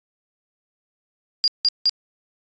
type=tone bursts; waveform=sine; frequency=4820 Hz; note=D8; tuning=44 cents sharp; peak=-14 dBFS; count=3; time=1.44-1.894 s; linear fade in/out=0 ms; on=38 ms; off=170 ms; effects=resampled to 16000 Hz